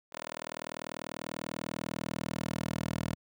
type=tone with high-pass filter sweep; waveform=10% pulse; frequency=40.18 Hz; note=E1; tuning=44 cents flat; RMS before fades=-38 dBFS; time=0.12-3.15 s; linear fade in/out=10 ms; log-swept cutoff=570 to 110 Hz; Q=0.8; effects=none